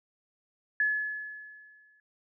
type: tone with exponential decay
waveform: sine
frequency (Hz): 1709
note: G#6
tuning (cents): +49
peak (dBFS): -22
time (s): 0.8-2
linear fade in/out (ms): 2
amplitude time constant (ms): 260
effects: none